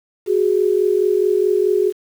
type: tone pair together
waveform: sine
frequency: 370.6 / 415.3 Hz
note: F#4 / G#4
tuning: +3 / 0 cents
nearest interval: major second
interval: 197 cents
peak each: -16 dBFS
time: 0.26-1.93 s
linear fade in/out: 50 ms
effects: 7-bit